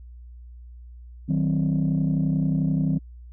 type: chord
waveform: sine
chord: C diminished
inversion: first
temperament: just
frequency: 156.98 / 188.37 / 261.6 Hz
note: Eb3 / Gb3 / C4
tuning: +16 / +31 / 0 cents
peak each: -21 / -24 / -25 dBFS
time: 1.28-2.99 s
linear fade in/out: 20 ms
effects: tanh soft clip ceiling -15 dBFS + added 60 Hz sine -40 dBFS peak until 3.32 s